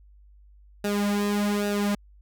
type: tone with flanger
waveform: sawtooth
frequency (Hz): 204.9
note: G#3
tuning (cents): -23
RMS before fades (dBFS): -25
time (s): 0.84-1.95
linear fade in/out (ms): 5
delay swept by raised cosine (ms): 0.92 to 3.52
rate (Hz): 1.2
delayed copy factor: -0.8
effects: added 50 Hz sine -50 dBFS peak until 2.21 s